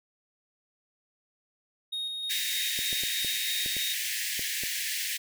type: tone with tremolo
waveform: triangle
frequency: 3729 Hz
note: A#7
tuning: in tune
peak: -29 dBFS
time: 1.92-3.94 s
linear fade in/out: 10 ms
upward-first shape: square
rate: 3.2 Hz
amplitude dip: 25%
type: high-pass noise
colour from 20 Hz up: pink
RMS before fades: -32 dBFS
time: 2.29-5.18 s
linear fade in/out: 20 ms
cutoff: 1700 Hz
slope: 96 dB/octave
type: clicks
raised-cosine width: 2 ms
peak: -28 dBFS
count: 8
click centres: 2.79 / 2.929 / 3.036 / 3.247 / 3.661 / 3.767 / 4.394 / 4.636 s
effects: none